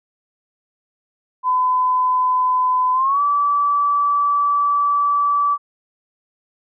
sine tone with pitch glide, 1011 to 1154.6 Hz, B5 to D6, +40 to -30 cents, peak -14 dBFS, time 1.43-5.58 s, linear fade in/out 50 ms, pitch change +230 cents, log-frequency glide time 2.93-3.21 s, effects none

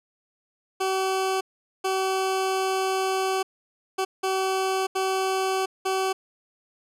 20% pulse tone bursts at uneven times, 380.5 Hz, F#4, 48 cents sharp, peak -18 dBFS, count 6, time 0.8-1.41 / 1.84-3.43 / 3.98-4.05 / 4.23-4.87 / 4.95-5.66 / 5.85-6.13 s, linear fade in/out 10 ms, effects low-pass 12000 Hz 12 dB/octave

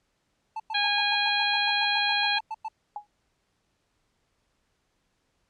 triangle tone bursts, 879 Hz, A5, 2 cents flat, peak -28 dBFS, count 16, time 0.56-2.684 s, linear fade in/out 5 ms, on 39 ms, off 100 ms
harmonic tone, 820 Hz, G#5, 22 cents flat, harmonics 1 / 2 / 3 / 4 / 5, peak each -29 / -29 / -29 / -29 / -29 dBFS, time 0.74-2.39 s, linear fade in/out 10 ms
sine tone with exponential decay, 831 Hz, G#5, 1 cent sharp, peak -28 dBFS, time 2.96-3.07 s, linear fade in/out 2 ms, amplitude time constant 22 ms
effects pink hiss -73 dBFS RMS until 5.49 s + low-pass 8000 Hz 12 dB/octave

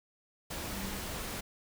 sine tone in noise, 196 Hz, G3, in tune, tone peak -41 dBFS, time 0.72-1 s, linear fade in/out 10 ms, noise pink, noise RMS -39 dBFS, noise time 0.5-1.41 s, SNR -5 dB, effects none

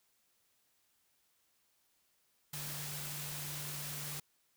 sine tone in noise, 146.83 Hz, D3, in tune, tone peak -46 dBFS, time 2.53-4.2 s, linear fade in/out 5 ms, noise white, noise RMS -43 dBFS, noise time 2.53-4.2 s, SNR -6 dB, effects white hiss -75 dBFS RMS until 4.56 s

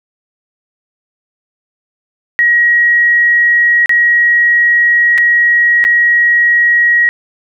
sine tone with dropouts, 1900 Hz, A#6, 33 cents sharp, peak -6 dBFS, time 2.39-7.09 s, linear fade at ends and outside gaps 0 ms, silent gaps 3.859-3.894 / 5.178-5.182 / 5.841-5.85 s, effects none

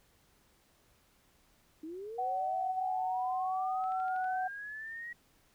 sine linear sweep, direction up, 303.5 to 1914 Hz, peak -40 dBFS, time 1.83-5.13 s, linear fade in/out 5 ms
sine tone with vibrato, 748 Hz, F#5, 19 cents sharp, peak -31 dBFS, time 2.18-4.48 s, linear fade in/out 10 ms, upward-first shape sine, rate 0.79 Hz, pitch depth 11 cents each way
click train, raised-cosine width 0.3 ms, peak -40 dBFS, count 6, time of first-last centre 3.84-4.243 s, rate 12.4 Hz
effects pink hiss -68 dBFS RMS until 5.54 s

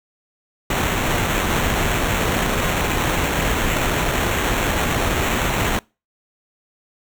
pink noise with sample-and-hold, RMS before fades -20 dBFS, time 0.7-5.79 s, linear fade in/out 2 ms, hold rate 4900 Hz, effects noise-tail reverb RT60 0.3 s tail -26 dB re dry

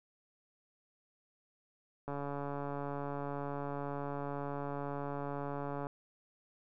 click train, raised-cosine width 1 ms, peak -26 dBFS, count 539, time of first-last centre 2.08-5.869 s, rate 142 Hz, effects none

